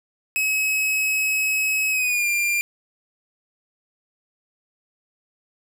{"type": "tone with pitch glide", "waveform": "45% pulse", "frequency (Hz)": [2562, 2390], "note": ["E7", "D7"], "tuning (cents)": [-50, 30], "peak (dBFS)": -19, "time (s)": [0.36, 2.61], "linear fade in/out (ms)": 0, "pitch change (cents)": -120, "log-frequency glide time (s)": [1.91, 2.27], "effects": ["10-bit"]}